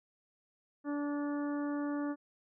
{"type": "harmonic tone", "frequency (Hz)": 290, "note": "D4", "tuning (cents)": -22, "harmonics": [1, 2, 3, 4, 5, 6], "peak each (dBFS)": [-33, -43, -48, -47, -50, -53], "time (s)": [0.84, 2.16], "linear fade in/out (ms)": 50, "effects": []}